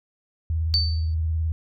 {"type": "tone with vibrato", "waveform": "sine", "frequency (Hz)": 80.3, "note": "E2", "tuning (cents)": -45, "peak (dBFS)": -21, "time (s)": [0.5, 1.52], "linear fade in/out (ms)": 0, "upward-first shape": "sine", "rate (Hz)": 19, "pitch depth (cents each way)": 75}
{"type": "tone with exponential decay", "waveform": "sine", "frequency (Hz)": 4554, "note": "C#8", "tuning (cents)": 46, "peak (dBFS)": -16, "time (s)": [0.74, 1.14], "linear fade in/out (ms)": 0, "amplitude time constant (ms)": 85}
{"effects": []}